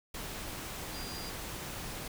sine tone in noise, 4800 Hz, D8, 37 cents sharp, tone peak -45 dBFS, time 0.94-1.3 s, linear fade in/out 5 ms, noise pink, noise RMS -41 dBFS, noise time 0.14-2.08 s, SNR -7 dB, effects none

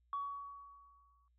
sine tone with exponential decay, 1127 Hz, C#6, 28 cents sharp, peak -34 dBFS, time 0.13-1.28 s, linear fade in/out 1 ms, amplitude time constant 250 ms, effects tanh soft clip ceiling -31 dBFS + added 60 Hz sine -70 dBFS peak until 1.38 s

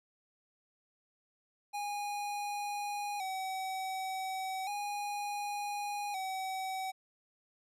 square tone with vibrato, 790 Hz, G5, 13 cents sharp, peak -36 dBFS, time 1.73-6.92 s, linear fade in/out 20 ms, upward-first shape square, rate 0.34 Hz, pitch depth 67 cents each way, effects resampled to 32000 Hz

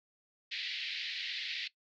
white band-pass noise, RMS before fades -39 dBFS, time 0.51-1.68 s, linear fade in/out 10 ms, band 1900 to 4400 Hz, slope 48 dB/octave, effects noise-tail reverb RT60 0.1 s tail -18 dB re dry

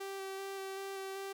sawtooth tone with vibrato, 388.5 Hz, G4, 16 cents flat, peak -36 dBFS, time 0-1.33 s, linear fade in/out 10 ms, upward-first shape square, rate 2.6 Hz, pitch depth 11 cents each way, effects none

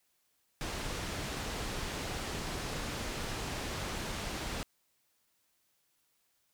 pink low-pass noise, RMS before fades -38 dBFS, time 0.61-4.63 s, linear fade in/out 0 ms, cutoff 7500 Hz, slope 12 dB/octave, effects white hiss -75 dBFS RMS until 6.53 s

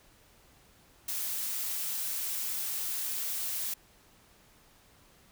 blue noise, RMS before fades -34 dBFS, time 1.08-3.74 s, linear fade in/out 5 ms, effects pink hiss -61 dBFS RMS until 5.31 s

